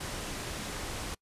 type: low-pass noise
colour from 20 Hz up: pink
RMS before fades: -38 dBFS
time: 0-1.15 s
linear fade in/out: 10 ms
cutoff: 11000 Hz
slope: 24 dB/octave
effects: noise-tail reverb RT60 0.1 s tail -25 dB re dry + resampled to 32000 Hz